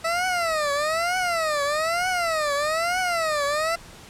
20% pulse tone with vibrato, 649 Hz, E5, 27 cents flat, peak -17 dBFS, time 0.04-3.76 s, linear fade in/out 10 ms, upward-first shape triangle, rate 1.1 Hz, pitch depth 250 cents each way, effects pink hiss -45 dBFS RMS until 4.09 s + low-pass 10000 Hz 12 dB/octave

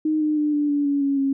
sine tone with pitch steps, 309.8 / 304.3 / 298.9 / 293.6 / 288.4 / 283.3 / 278.2 / 273.3 Hz, D#4 / D#4 / D4 / D4 / D4 / C#4 / C#4 / C#4, -7 / -38 / +31 / 0 / -31 / +38 / +6 / -24 cents, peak -18 dBFS, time 0.05-1.33 s, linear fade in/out 5 ms, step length 160 ms, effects none

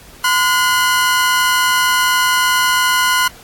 sawtooth tone pair together, 1021.1 / 1444 Hz, C6 / F#6, -43 / -43 cents, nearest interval tritone, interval 600 cents, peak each -11 dBFS, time 0.24-3.28 s, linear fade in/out 5 ms, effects pink hiss -41 dBFS RMS until 3.43 s + AAC 64 kbps

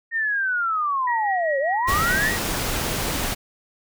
sine linear two-way sweep, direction down then up, 1855 to 529 to 1855 Hz, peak -20 dBFS, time 0.11-2.32 s, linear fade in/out 50 ms, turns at 1.59 s
sine tone with tremolo, 1904 Hz, A#6, 36 cents sharp, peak -24 dBFS, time 1.07-2.37 s, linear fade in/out 5 ms, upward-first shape sine, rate 5.1 Hz, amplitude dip 45%
pink noise, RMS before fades -25 dBFS, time 1.87-3.35 s, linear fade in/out 20 ms
effects none

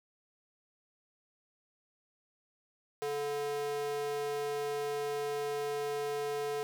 square tone with high-pass filter, 144.8 Hz, D3, 24 cents flat, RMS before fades -35 dBFS, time 3.02-6.63 s, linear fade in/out 0 ms, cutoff 490 Hz, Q 3.8, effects none

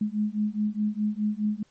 sine beating tone pair, 208.6 / 213.4 Hz, G#3 / G#3, +8 / +47 cents, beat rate 4.8 Hz, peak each -27 dBFS, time 0.01-1.63 s, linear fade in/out 5 ms, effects pink hiss -65 dBFS RMS until 1.7 s + MP3 32 kbps

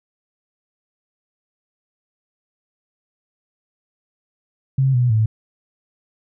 sine tone with pitch steps, 133.8 / 123.3 / 109.7 Hz, C3 / B2 / A2, +39 / -2 / -5 cents, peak -13 dBFS, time 4.78-5.26 s, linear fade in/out 5 ms, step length 160 ms, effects none

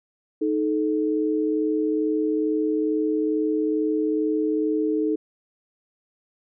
sine tone pair together, 311.1 / 433.4 Hz, D#4 / A4, 0 / -26 cents, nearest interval tritone, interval 574 cents, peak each -22 / -24 dBFS, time 0.41-5.16 s, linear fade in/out 10 ms, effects none

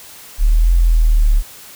sine exponential two-way sweep, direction up then down, 35.36 to 43.41 to 35.36 Hz, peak -8 dBFS, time 0.38-1.43 s, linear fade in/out 50 ms, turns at 0.72 s, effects white hiss -38 dBFS RMS until 1.75 s

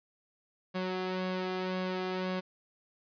sawtooth tone with flanger, 185 Hz, F#3, in tune, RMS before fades -34 dBFS, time 0.74-2.41 s, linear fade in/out 20 ms, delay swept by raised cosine 1.8 to 2.5 ms, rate 1.9 Hz, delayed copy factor +0.6, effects resampled to 11025 Hz + 11-bit

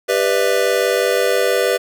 square chord, E minor seventh, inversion first, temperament just, 395.6 / 494.4 / 593.3 / 659.3 Hz, G4 / B4 / D5 / E5, +16 / +2 / +18 / 0 cents, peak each -21 / -18 / -22 / -24 dBFS, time 0.08-1.78 s, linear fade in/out 20 ms, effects none

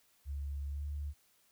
sine tone with pitch glide, 70.7 to 72.69 Hz, C#2 to D2, +35 to -17 cents, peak -36 dBFS, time 0.25-1.14 s, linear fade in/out 50 ms, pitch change +48 cents, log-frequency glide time 0.7-0.83 s, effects white hiss -70 dBFS RMS until 1.51 s

